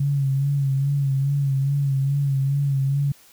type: tone with vibrato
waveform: sine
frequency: 138.59 Hz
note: C#3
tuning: in tune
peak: -18 dBFS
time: 0-3.12 s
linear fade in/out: 5 ms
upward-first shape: sine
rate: 2.4 Hz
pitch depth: 46 cents each way
effects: white hiss -52 dBFS RMS until 3.32 s